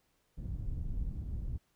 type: low-pass noise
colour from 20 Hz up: pink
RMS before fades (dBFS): -37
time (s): 0.37-1.58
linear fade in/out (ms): 10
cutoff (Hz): 110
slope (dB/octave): 12
effects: pink hiss -75 dBFS RMS until 1.75 s

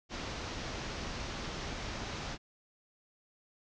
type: low-pass noise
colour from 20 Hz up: pink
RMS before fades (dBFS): -40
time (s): 0.09-2.38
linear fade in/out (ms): 50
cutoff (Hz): 6400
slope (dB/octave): 48
effects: none

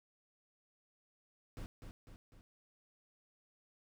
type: noise with echo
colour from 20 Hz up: brown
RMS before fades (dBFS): -45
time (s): 1.57-1.66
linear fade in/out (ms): 0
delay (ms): 250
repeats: 3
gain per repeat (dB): -5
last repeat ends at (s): 2.41
effects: none

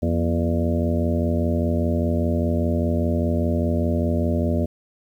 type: harmonic tone with a mistuned harmonic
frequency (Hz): 85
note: F2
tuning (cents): -46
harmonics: 1 / 2 / 3 / 4 / 5 / 6 / 7 / 8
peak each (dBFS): -22 / -27 / -24 / -30 / -32 / -35 / -28 / -38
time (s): 0.02-4.66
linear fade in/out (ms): 10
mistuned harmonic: 3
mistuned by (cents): -87
effects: 9-bit

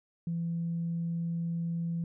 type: tone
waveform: sine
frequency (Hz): 168.2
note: E3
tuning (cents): +35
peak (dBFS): -29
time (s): 0.27-2.04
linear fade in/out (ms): 2
effects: tanh soft clip ceiling -25 dBFS

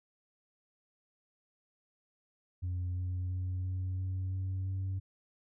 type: tone with pitch steps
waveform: sine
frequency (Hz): 90.1 / 90.94 / 91.78 / 92.63 / 93.49 / 94.36 / 95.24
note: F#2 / F#2 / F#2 / F#2 / F#2 / F#2 / G2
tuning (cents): -45 / -29 / -14 / +2 / +18 / +34 / -49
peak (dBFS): -30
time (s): 2.62-5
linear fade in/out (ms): 20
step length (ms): 340
effects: tanh soft clip ceiling -31 dBFS

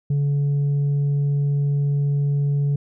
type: tone with tanh clipping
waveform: sine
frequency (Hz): 142.7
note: D3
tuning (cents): -49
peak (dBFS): -18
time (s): 0.1-2.76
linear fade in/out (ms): 5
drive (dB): 2
effects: none

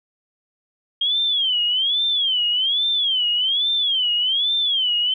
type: tone with vibrato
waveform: sine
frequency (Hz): 3209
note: G7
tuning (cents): +40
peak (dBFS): -17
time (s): 1.01-5.14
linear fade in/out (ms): 5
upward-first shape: sine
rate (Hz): 1.2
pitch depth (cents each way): 190
effects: none

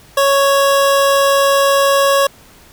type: tone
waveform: 25% pulse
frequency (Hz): 554.4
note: C#5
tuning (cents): 0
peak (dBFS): -6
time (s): 0.17-2.27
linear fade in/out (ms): 5
effects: pink hiss -44 dBFS RMS until 2.72 s

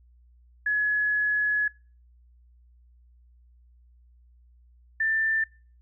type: tone pair in turn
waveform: sine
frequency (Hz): 1693 / 1778.9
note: G#6 / A6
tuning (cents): +33 / +18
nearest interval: minor second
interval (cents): 85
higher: second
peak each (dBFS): -22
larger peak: neither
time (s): 0.66-1.68 / 5-5.44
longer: first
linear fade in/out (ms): 5
effects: noise-tail reverb RT60 0.4 s tail -26 dB re dry + added 60 Hz sine -54 dBFS peak until 5.81 s

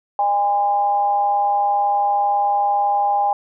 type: tone with amplitude modulation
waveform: sine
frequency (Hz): 813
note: G#5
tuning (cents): -37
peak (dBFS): -12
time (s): 0.19-3.33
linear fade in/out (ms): 2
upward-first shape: sine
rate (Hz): 212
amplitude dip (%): 60
effects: none

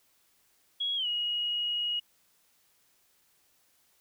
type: tone with pitch glide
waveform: sine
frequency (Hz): 3322 to 2892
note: G#7 to F#7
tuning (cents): 0 to -40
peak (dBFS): -28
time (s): 0.8-2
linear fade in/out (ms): 10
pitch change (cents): -240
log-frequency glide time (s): 0.96-1.07
effects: white hiss -68 dBFS RMS until 4 s

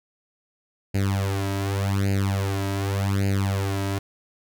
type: tone with flanger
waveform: sawtooth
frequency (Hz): 98.3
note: G2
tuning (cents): +5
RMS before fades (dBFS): -24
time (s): 0.94-3.99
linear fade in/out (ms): 10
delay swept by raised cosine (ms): 0.43 to 3.13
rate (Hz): 0.86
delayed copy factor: +1
effects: none

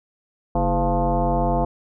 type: tone with frequency modulation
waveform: sine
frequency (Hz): 324.7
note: E4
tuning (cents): -26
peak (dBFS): -17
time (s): 0.55-1.65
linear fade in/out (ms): 5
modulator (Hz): 185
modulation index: 3
effects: none

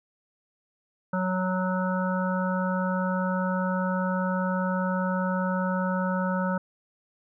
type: harmonic tone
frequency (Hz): 185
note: F#3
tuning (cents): 0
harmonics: 1 / 3 / 5 / 7 / 8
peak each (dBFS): -26 / -31 / -33 / -34 / -35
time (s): 1.13-6.58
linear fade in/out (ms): 5
effects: none

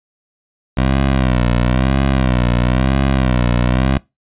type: tone with vibrato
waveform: 15% pulse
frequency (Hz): 63.6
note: C2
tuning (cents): -48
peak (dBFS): -6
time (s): 0.77-3.98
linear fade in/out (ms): 5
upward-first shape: sine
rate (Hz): 1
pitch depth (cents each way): 110
effects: noise-tail reverb RT60 0.2 s tail -22 dB re dry + resampled to 8000 Hz

